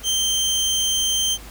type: tone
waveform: 25% pulse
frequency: 3136 Hz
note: G7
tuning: in tune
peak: -15 dBFS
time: 0.03-1.38 s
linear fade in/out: 50 ms
effects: added 50 Hz sine -40 dBFS peak until 1.5 s + pink hiss -42 dBFS RMS until 1.5 s